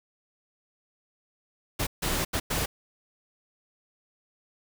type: noise bursts at uneven times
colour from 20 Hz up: pink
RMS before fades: -28 dBFS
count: 4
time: 1.79-1.87 / 2.02-2.25 / 2.33-2.4 / 2.5-2.66 s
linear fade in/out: 10 ms
effects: none